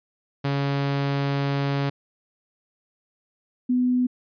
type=tone pair in turn; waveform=sawtooth / sine; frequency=140 / 249.5 Hz; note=C#3 / B3; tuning=+18 / +18 cents; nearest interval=minor seventh; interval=1000 cents; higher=second; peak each=-18 dBFS; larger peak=neither; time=0.44-1.9 / 3.69-4.07 s; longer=first; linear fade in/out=10 ms; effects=resampled to 11025 Hz